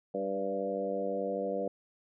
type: harmonic tone with a mistuned harmonic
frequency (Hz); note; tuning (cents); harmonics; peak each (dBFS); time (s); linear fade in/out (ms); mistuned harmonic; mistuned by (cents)
98.4; G2; +7; 2 / 3 / 4 / 5 / 6 / 7; -40 / -41 / -41 / -34 / -36 / -41; 0.14-1.68; 5; 6; -19
effects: none

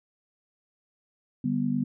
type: chord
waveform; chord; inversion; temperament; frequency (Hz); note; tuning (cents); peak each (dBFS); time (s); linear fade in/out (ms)
sine; G major; second; just; 147 / 196 / 245; D3 / G3 / B3; +2 / 0 / -14; -31 / -30 / -26; 1.44-1.84; 5
effects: none

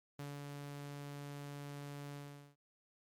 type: tone with ADSR envelope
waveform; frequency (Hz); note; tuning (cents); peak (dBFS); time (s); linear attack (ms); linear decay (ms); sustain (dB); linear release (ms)
sawtooth; 143.3; D3; -42; -39; 0.19-2.56; 4; 200; -2; 420
effects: MP3 96 kbps

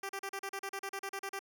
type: tone bursts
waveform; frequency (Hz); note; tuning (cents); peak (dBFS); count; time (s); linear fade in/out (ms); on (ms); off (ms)
10% pulse; 392; G4; 0; -29; 14; 0.03-1.392; 5; 62; 38
effects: none

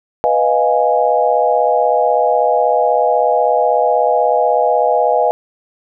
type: chord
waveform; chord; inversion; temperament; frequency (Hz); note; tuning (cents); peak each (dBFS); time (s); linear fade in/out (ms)
sine; F half-diminished seventh; second; equal; 493.9 / 622.3 / 698.5 / 830.6; Cb5 / Eb5 / F5 / Ab5; 0 / 0 / 0 / 0; -16; 0.24-5.31; 0
effects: none

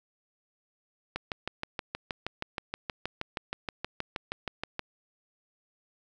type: click train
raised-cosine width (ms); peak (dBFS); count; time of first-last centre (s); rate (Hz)
0.3; -16; 24; 1.16-4.793; 6.33
effects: none

